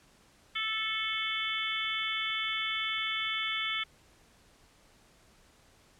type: harmonic tone with a mistuned harmonic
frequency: 438.9 Hz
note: A4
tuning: 4 cents flat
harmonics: 3 / 4 / 5 / 6 / 7 / 8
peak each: -38 / -42 / -34 / -47 / -37 / -36 dBFS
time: 0.55-3.84 s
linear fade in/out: 10 ms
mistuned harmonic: 8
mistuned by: -24 cents
effects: pink hiss -62 dBFS RMS until 5.99 s + low-pass 10000 Hz 12 dB/octave